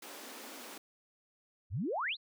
pink high-pass noise, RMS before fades -48 dBFS, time 0.02-0.78 s, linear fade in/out 5 ms, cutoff 210 Hz, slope 96 dB/octave
sine exponential sweep, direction up, 74.5 to 4449 Hz, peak -32 dBFS, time 1.7-2.17 s, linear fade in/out 50 ms
effects none

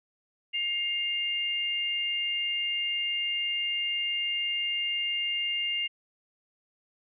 sine tone pair together, 2129 / 2807 Hz, C7 / F7, +30 / +8 cents, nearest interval perfect fourth, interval 478 cents, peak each -33 / -28 dBFS, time 0.53-5.88 s, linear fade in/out 20 ms, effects none

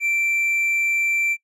triangle tone, 2346 Hz, D7, 2 cents flat, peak -17 dBFS, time 0-1.37 s, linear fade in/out 50 ms, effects noise-tail reverb RT60 0.1 s tail -24 dB re dry + resampled to 32000 Hz

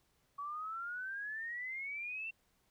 sine exponential sweep, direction up, 1127 to 2715 Hz, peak -39 dBFS, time 0.38-2.31 s, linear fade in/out 10 ms, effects pink hiss -75 dBFS RMS until 2.7 s

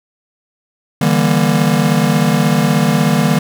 square chord, E half-diminished seventh, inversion third, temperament just, 148.33 / 164.81 / 197.78 / 237.3 Hz, D3 / E3 / G3 / Bb3, +18 / 0 / +16 / +31 cents, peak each -17 dBFS, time 1.01-3.39 s, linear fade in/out 5 ms, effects none

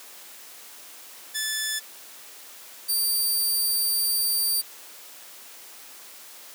10% pulse tone pair in turn, 1743 / 4653 Hz, A6 / D8, -17 / -17 cents, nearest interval octave + perfect fourth, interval 1700 cents, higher second, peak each -17 / -15 dBFS, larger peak second, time 1.34-1.8 / 2.88-4.62 s, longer second, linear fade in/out 20 ms, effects white hiss -45 dBFS RMS until 6.54 s + high-pass 300 Hz 12 dB/octave

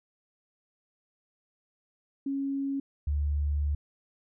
sine tone pair in turn, 275.4 / 72.94 Hz, C#4 / D2, -11 / -11 cents, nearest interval octave + major seventh, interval 2300 cents, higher first, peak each -28 / -25 dBFS, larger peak second, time 2.26-2.8 / 3.07-3.75 s, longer second, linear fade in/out 5 ms, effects none

